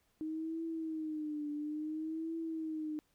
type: tone with vibrato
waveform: sine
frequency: 311.1 Hz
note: D#4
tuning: in tune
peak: -36 dBFS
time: 0.21-2.99 s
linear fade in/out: 0 ms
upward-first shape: triangle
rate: 0.58 Hz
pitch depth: 100 cents each way
effects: pink hiss -75 dBFS RMS until 3.14 s